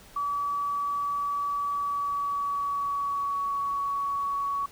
sine tone with pitch glide, 1145 to 1122.7 Hz, D6 to C#6, -44 to +22 cents, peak -26 dBFS, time 0.16-4.66 s, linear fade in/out 5 ms, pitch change -34 cents, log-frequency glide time 1.72-3.59 s, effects pink hiss -52 dBFS RMS until 4.71 s

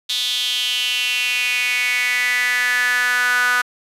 sawtooth tone with high-pass filter sweep, 247.2 Hz, B3, 2 cents sharp, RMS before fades -19 dBFS, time 0.09-3.62 s, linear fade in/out 10 ms, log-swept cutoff 3600 to 1400 Hz, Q 6.2, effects resampled to 32000 Hz

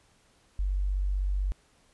sine tone, 47.94 Hz, G1, 38 cents flat, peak -25 dBFS, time 0.59-1.52 s, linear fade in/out 0 ms, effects pink hiss -64 dBFS RMS until 1.93 s + resampled to 24000 Hz

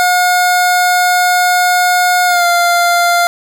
25% pulse tone with pitch glide, 720 to 696.3 Hz, F#5 to F5, -47 to -5 cents, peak -5 dBFS, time 0-3.27 s, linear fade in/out 0 ms, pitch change -58 cents, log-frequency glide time 2.26-2.45 s, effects none

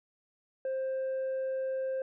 sine tone with tanh clipping, 527 Hz, C5, 12 cents sharp, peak -31 dBFS, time 0.65-2.02 s, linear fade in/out 2 ms, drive 2 dB, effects none

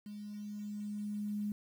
sine tone with level ramp, 207.7 Hz, G#3, in tune, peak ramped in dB -43 to -33 dBFS, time 0.06-1.52 s, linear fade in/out 2 ms, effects 10-bit

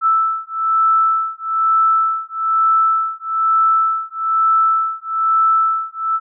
sine beating tone pair, 1318.5 / 1319.6 Hz, E6 / E6, 0 / +1 cents, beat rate 1.1 Hz, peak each -16 dBFS, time 0.01-6.2 s, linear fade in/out 50 ms, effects none

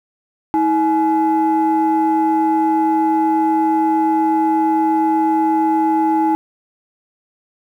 sine tone pair together, 320.3 / 847.5 Hz, E4 / G#5, -50 / +35 cents, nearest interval octave + perfect fourth, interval 1685 cents, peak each -14 dBFS, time 0.54-6.35 s, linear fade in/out 0 ms, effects tanh soft clip ceiling -8 dBFS + 8-bit

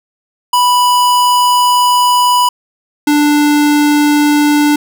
square tone pair in turn, 986 / 294.7 Hz, B5 / D4, -3 / +6 cents, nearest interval octave + major sixth, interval 2091 cents, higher first, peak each -8 dBFS, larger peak neither, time 0.53-2.49 / 3.07-4.76 s, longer first, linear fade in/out 5 ms, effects none

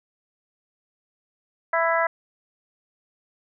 harmonic tone, 331.4 Hz, E4, 9 cents sharp, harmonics 2 / 3 / 4 / 5 / 6, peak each -23 / -25 / -26 / -27 / -28 dBFS, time 1.73-2.07 s, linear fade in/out 5 ms, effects none

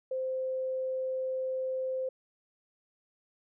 sine tone, 520 Hz, C5, 11 cents flat, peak -30 dBFS, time 0.11-2.09 s, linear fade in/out 5 ms, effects none

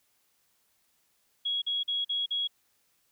sine tone bursts, 3322 Hz, G#7, in tune, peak -27 dBFS, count 5, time 1.45-2.476 s, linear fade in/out 10 ms, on 170 ms, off 44 ms, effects white hiss -71 dBFS RMS until 3.11 s

